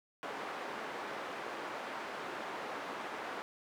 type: band-pass noise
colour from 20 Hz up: white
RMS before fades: -42 dBFS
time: 0.23-3.42 s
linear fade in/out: 0 ms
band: 310 to 1300 Hz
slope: 12 dB/octave
effects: none